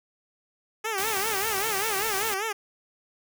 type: tone with vibrato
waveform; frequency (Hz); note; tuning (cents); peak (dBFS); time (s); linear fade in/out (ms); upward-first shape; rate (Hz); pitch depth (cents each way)
10% pulse; 415.3; G#4; 0; -19; 0.84-2.53; 10; sine; 5.1; 150
type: noise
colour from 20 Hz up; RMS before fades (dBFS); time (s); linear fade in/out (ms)
white; -31; 0.98-2.34; 0
effects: none